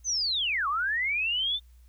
sine linear two-way sweep, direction down then up, 6330 to 1084 to 3603 Hz, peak -25 dBFS, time 0.04-1.6 s, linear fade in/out 50 ms, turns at 0.68 s, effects added 60 Hz sine -51 dBFS peak until 1.88 s + white hiss -69 dBFS RMS until 1.88 s

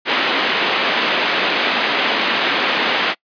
white band-pass noise, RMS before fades -18 dBFS, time 0.05-3.15 s, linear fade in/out 50 ms, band 210 to 3400 Hz, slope 24 dB/octave, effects noise-tail reverb RT60 0.1 s tail -26 dB re dry + resampled to 11025 Hz

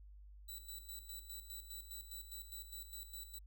5% pulse tone with tremolo, 3951 Hz, B7, in tune, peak -39 dBFS, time 0.48-3.39 s, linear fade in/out 10 ms, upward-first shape square, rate 4.9 Hz, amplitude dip 70%, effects added 50 Hz sine -54 dBFS peak until 3.46 s

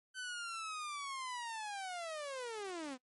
sawtooth linear sweep, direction down, 1532 to 244.9 Hz, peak -37 dBFS, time 0.14-2.98 s, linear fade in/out 50 ms, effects noise-tail reverb RT60 0.1 s tail -22 dB re dry + MP3 48 kbps

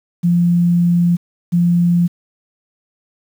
sine tone pair in turn, 173.4 / 173.4 Hz, F3 / F3, -12 / -12 cents, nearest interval unison, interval 0 cents, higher neither, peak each -10 dBFS, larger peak neither, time 0.23-1.17 / 1.52-2.08 s, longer first, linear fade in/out 20 ms, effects 7-bit

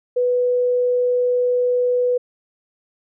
sine tone, 493.9 Hz, B4, in tune, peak -15 dBFS, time 0.16-2.18 s, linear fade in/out 10 ms, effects none

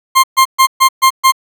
40% pulse tone bursts, 1057 Hz, C6, 17 cents sharp, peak -4 dBFS, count 6, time 0.15-1.322 s, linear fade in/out 20 ms, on 87 ms, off 130 ms, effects none

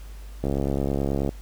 click train, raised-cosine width 2 ms, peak -12 dBFS, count 60, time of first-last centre 0.44-1.291 s, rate 69.3 Hz, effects added 50 Hz sine -37 dBFS peak until 1.41 s + pink hiss -52 dBFS RMS until 1.41 s

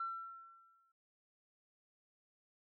sine tone with exponential decay, 1349 Hz, E6, 40 cents sharp, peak -35 dBFS, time 0-0.92 s, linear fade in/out 5 ms, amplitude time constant 200 ms, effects noise-tail reverb RT60 0.2 s tail -19 dB re dry + tanh soft clip ceiling -32 dBFS

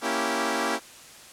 10% pulse chord, A# diminished seventh, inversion none, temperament equal with one note detuned, 233.1 / 277.2 / 329.6 / 390 Hz, A#3 / C#4 / E4 / G4, 0 / 0 / 0 / -9 cents, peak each -22 dBFS, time 0.01-0.8 s, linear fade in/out 50 ms, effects white hiss -47 dBFS RMS until 1.32 s + low-pass 10000 Hz 12 dB/octave

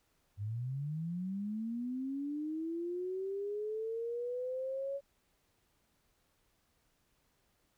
sine linear sweep, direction up, 97.5 to 561 Hz, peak -35 dBFS, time 0.37-5.01 s, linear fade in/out 50 ms, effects pink hiss -75 dBFS RMS until 7.77 s

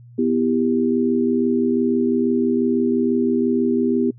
sine chord, E minor, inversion second, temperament just, 247.2 / 329.6 / 395.6 Hz, B3 / E4 / G4, +2 / 0 / +16 cents, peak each -18 / -23 / -21 dBFS, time 0.18-4.11 s, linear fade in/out 10 ms, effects noise-tail reverb RT60 0.1 s tail -25 dB re dry + added 120 Hz sine -41 dBFS peak until 4.18 s

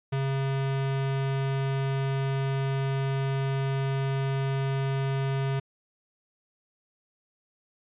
square tone, 135.8 Hz, C#3, 35 cents flat, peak -26 dBFS, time 0.12-5.6 s, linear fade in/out 10 ms, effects resampled to 8000 Hz

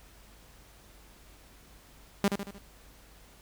sawtooth tone with echo, 200 Hz, G3, 35 cents sharp, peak -18 dBFS, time 2.24-2.28 s, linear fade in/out 2 ms, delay 76 ms, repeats 4, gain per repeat -6 dB, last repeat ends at 2.584 s, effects added 50 Hz sine -57 dBFS peak until 3.41 s + pink hiss -57 dBFS RMS until 3.41 s

